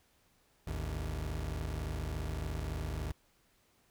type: tone pair together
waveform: 30% pulse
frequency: 54.21 / 77.6 Hz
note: A1 / D#2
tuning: -25 / -4 cents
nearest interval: tritone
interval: 621 cents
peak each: -36 / -35 dBFS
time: 0.67-3.12 s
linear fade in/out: 5 ms
effects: pink hiss -70 dBFS RMS until 3.9 s